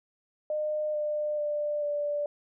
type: tone with pitch steps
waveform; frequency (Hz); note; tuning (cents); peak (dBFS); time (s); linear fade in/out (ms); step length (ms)
sine; 608 / 600.3 / 592.7 / 585.3; D#5 / D5 / D5 / D5; -40 / +38 / +16 / -6; -27; 0.5-2.26; 2; 440
effects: none